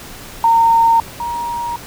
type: tone pair in turn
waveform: sine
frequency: 917 / 945 Hz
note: A#5 / A#5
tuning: -29 / +23 cents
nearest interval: minor second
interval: 52 cents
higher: second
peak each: -8 / -19 dBFS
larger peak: first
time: 0.44-1 / 1.2-1.76 s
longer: neither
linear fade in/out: 2 ms
effects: pink hiss -34 dBFS RMS until 1.86 s